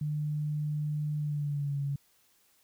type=tone with pitch glide; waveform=sine; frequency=150 to 140.77 Hz; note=D3 to C#3; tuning=+37 to +27 cents; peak=-29 dBFS; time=0.01-1.96 s; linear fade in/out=5 ms; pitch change=-110 cents; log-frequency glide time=1.18-1.79 s; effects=white hiss -67 dBFS RMS until 2.63 s